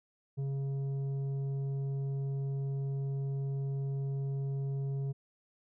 sine tone with tanh clipping, 137.4 Hz, C#3, 15 cents flat, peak -33 dBFS, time 0.37-5.13 s, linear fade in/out 20 ms, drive 7 dB, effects none

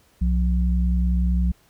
sine tone pair together, 63.1 / 178.47 Hz, B1 / F3, +38 / +38 cents, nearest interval octave + tritone, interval 1800 cents, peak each -18 / -24 dBFS, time 0.21-1.52 s, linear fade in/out 10 ms, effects pink hiss -59 dBFS RMS until 1.69 s

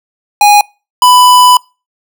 square tone pair in turn, 825 / 994.9 Hz, G#5 / B5, -12 / +12 cents, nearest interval minor third, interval 324 cents, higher second, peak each -3 dBFS, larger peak neither, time 0.41-0.61 / 1.02-1.57 s, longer second, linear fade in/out 2 ms, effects noise-tail reverb RT60 0.3 s tail -26 dB re dry

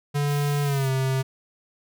square tone with pitch glide, 144.5 to 132.51 Hz, D3 to C3, -28 to +22 cents, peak -22 dBFS, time 0.14-1.23 s, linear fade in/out 20 ms, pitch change -150 cents, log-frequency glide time 0.63-0.89 s
white high-pass noise, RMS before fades -42 dBFS, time 0.26-0.91 s, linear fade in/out 50 ms, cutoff 2000 Hz, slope 48 dB/octave
effects none

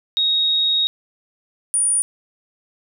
sine tone pair in turn, 3762 / 9480 Hz, A#7 / D9, +15 / +15 cents, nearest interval octave + major third, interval 1600 cents, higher second, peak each -15 dBFS, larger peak neither, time 0.17-0.87 / 1.74-2.02 s, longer first, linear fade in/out 0 ms, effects none

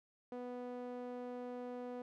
sawtooth tone with band-pass filter, 246.9 Hz, B3, in tune, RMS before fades -45 dBFS, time 0.32-2.02 s, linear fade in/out 2 ms, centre 490 Hz, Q 1.5, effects none

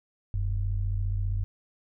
sine tone pair together, 41.86 / 96.9 Hz, E1 / G2, +27 / -20 cents, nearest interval octave + minor third, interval 1453 cents, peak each -28 dBFS, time 0.34-1.44 s, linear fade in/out 0 ms, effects none

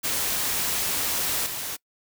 white noise with level steps, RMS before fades -26 / -32 dBFS, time 0.03-1.77 s, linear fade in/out 20 ms, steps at 1.46 s, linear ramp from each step 5 ms, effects noise-tail reverb RT60 0.1 s tail -24 dB re dry

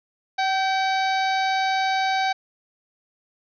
harmonic tone with a mistuned harmonic, 764 Hz, G5, 45 cents flat, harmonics 1 / 2 / 3 / 4 / 5 / 6 / 7 / 8, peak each -21 / -28 / -30 / -41 / -32 / -35 / -44 / -44 dBFS, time 0.38-2.33 s, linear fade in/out 10 ms, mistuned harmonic 2, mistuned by +39 cents, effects none

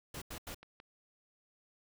pink noise bursts, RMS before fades -44 dBFS, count 3, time 0.14-0.546 s, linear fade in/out 5 ms, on 78 ms, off 86 ms
clicks, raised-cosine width 0.3 ms, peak -36 dBFS, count 3, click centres 0.311 / 0.63 / 0.801 s
effects none

